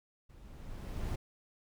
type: noise with level ramp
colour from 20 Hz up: brown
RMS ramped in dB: -55 to -34 dBFS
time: 0.29-1.16 s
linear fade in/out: 10 ms
effects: none